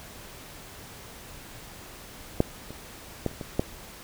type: clicks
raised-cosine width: 2 ms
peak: -6 / -27 / -12 / -30 / -21 / -9 dBFS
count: 6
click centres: 2.404 / 2.706 / 3.263 / 3.314 / 3.412 / 3.595 s
effects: pink hiss -45 dBFS RMS until 4.03 s